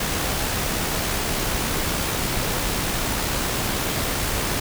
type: noise with amplitude modulation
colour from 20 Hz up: pink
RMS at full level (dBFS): -23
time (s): 0-4.6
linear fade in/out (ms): 5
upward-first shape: sine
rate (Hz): 66.7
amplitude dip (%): 25
effects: none